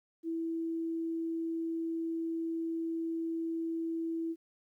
sine tone, 329 Hz, E4, 3 cents flat, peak -32 dBFS, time 0.23-4.36 s, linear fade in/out 50 ms, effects 12-bit

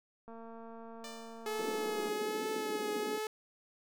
click train, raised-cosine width 1 ms, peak -37 dBFS, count 413, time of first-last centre 0.28-2.087 s, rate 228 Hz
5% pulse tone with exponential decay, 593 Hz, D5, 17 cents sharp, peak -33 dBFS, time 1.04-1.78 s, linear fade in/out 2 ms, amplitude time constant 160 ms
sawtooth tone with vibrato, 427.5 Hz, A4, 50 cents flat, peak -31 dBFS, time 1.46-3.27 s, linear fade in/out 2 ms, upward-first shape triangle, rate 1.2 Hz, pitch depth 31 cents each way
white band-pass noise, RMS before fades -42 dBFS, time 1.59-3.18 s, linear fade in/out 0 ms, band 210 to 480 Hz, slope 48 dB/octave
effects none

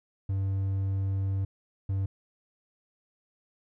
triangle tone bursts at uneven times, 97 Hz, G2, 18 cents flat, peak -24 dBFS, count 2, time 0.29-1.45 / 1.89-2.06 s, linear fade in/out 5 ms, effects none

